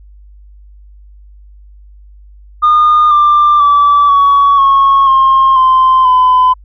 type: tone with pitch steps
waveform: sine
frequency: 1219 / 1187 / 1155.9 / 1125.6 / 1096.1 / 1067.3 / 1039.4 / 1012.1 Hz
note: D#6 / D6 / D6 / C#6 / C#6 / C6 / C6 / B5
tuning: -36 / +18 / -28 / +26 / -20 / +34 / -12 / +42 cents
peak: -3 dBFS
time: 2.62-6.54 s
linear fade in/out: 20 ms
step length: 490 ms
effects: tanh soft clip ceiling -2 dBFS + added 50 Hz sine -35 dBFS peak until 6.64 s